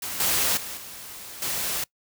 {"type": "noise with level steps", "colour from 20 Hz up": "white", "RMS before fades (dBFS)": [-32, -23, -35, -40, -28], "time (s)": [0.02, 1.84], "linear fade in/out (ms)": 5, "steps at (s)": [0.2, 0.57, 0.77, 1.42], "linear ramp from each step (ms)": 2, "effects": ["noise-tail reverb RT60 0.1 s tail -23 dB re dry"]}